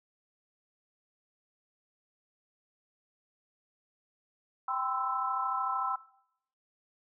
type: chord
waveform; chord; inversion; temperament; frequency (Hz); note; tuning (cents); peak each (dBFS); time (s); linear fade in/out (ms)
sine; C major seventh; second; equal with one note detuned; 784 / 1013.2 / 1046.5 / 1318.5; G5 / B5 / C6 / E6; 0 / +44 / 0 / 0; -36 / -36 / -37 / -33; 4.68-5.96; 5
effects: noise-tail reverb RT60 0.7 s tail -18 dB re dry